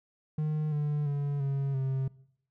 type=tone with pitch steps; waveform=triangle; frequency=153.2 / 147.98 / 142.94 / 138.07 / 133.37 Hz; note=D#3 / D3 / D3 / C#3 / C3; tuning=-27 / +13 / -47 / -7 / +34 cents; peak=-25 dBFS; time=0.38-2.08 s; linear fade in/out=5 ms; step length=340 ms; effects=noise-tail reverb RT60 0.7 s tail -21 dB re dry